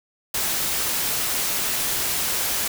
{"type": "noise", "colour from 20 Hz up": "white", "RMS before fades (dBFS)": -24, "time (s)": [0.34, 2.68], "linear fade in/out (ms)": 5, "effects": []}